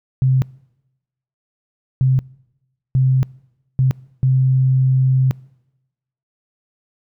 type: tone bursts at uneven times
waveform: sine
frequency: 130.81 Hz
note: C3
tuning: in tune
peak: -11 dBFS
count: 5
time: 0.22-0.42 / 2.01-2.19 / 2.95-3.23 / 3.79-3.91 / 4.23-5.31 s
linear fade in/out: 0 ms
effects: noise-tail reverb RT60 1.0 s tail -25 dB re dry